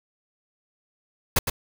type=noise with echo; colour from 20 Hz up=pink; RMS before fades=-19 dBFS; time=1.36-1.39 s; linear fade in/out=5 ms; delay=110 ms; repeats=1; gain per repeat=-7 dB; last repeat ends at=1.5 s; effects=none